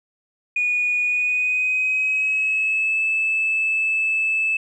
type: tone with pitch glide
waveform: sine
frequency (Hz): 2458 to 2619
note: D#7 to E7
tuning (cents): -22 to -12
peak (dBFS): -17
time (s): 0.56-4.57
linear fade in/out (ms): 5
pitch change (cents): +110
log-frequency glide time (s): 1.04-3.02
effects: tanh soft clip ceiling -13 dBFS